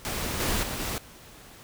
pink noise with level steps, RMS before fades -31 / -27 / -33 / -31 dBFS, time 0.05-0.98 s, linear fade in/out 0 ms, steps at 0.4 / 0.63 / 0.8 s, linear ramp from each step 2 ms, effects pink hiss -49 dBFS RMS until 1.63 s

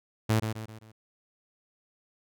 sawtooth tone with echo, 110 Hz, A2, in tune, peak -18 dBFS, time 0.29-0.4 s, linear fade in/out 10 ms, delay 130 ms, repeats 4, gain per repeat -7 dB, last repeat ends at 0.92 s, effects none

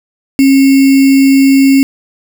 sine tone with sample-and-hold, 271.3 Hz, C#4, 37 cents flat, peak -3 dBFS, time 0.39-1.83 s, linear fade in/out 0 ms, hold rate 2450 Hz, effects none

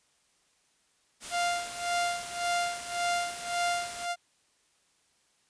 white noise, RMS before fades -40 dBFS, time 1.2-4.08 s, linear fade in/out 50 ms
sawtooth tone with tremolo, 698.5 Hz, F5, in tune, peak -22 dBFS, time 1.3-4.16 s, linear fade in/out 50 ms, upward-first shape sine, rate 1.8 Hz, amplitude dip 85%
effects white hiss -69 dBFS RMS until 5.49 s + resampled to 22050 Hz

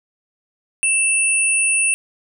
sine tone pair together, 2657 / 9395 Hz, E7 / D9, +13 / 0 cents, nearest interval octave + minor seventh, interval 2187 cents, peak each -17 dBFS, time 0.83-1.94 s, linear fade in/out 0 ms, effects none

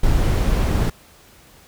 brown noise, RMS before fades -17 dBFS, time 0.03-0.9 s, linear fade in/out 5 ms, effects pink hiss -49 dBFS RMS until 1.67 s

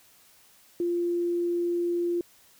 sine tone, 346.7 Hz, F4, 13 cents flat, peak -24 dBFS, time 0.8-2.21 s, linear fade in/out 2 ms, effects white hiss -58 dBFS RMS until 2.59 s

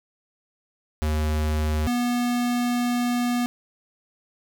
square tone pair in turn, 76.8 / 243 Hz, D#2 / B3, -22 / -28 cents, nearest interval octave + minor sixth, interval 1994 cents, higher second, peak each -22 dBFS, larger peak neither, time 1.02-1.87 / 1.87-3.46 s, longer second, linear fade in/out 0 ms, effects none

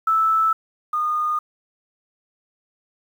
sine tone pair in turn, 1314 / 1224.3 Hz, E6 / D#6, -6 / -28 cents, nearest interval minor second, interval 122 cents, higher first, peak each -15 / -19 dBFS, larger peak first, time 0.07-0.53 / 0.93-1.39 s, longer neither, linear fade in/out 5 ms, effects 8-bit

